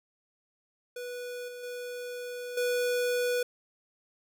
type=tone with level steps; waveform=square; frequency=490.8 Hz; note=B4; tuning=11 cents flat; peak=-37 / -41 / -37 / -27 dBFS; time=0.96-3.43 s; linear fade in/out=5 ms; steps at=1.48 / 1.63 / 2.57 s; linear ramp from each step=5 ms; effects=none